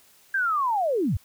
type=linear sweep; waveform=sine; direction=down; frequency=1618 to 64 Hz; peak=-21 dBFS; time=0.34-1.17 s; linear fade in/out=5 ms; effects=white hiss -57 dBFS RMS until 1.24 s